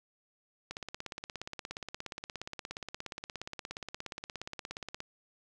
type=click train; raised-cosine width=0.2 ms; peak=-22 dBFS; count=74; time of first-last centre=0.71-5.004 s; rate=17 Hz; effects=none